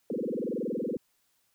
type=tone with frequency modulation; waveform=sine; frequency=359.3 Hz; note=F4; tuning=49 cents sharp; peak=-29 dBFS; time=0.1-0.97 s; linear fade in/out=2 ms; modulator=21.3 Hz; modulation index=7.3; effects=white hiss -72 dBFS RMS until 1.54 s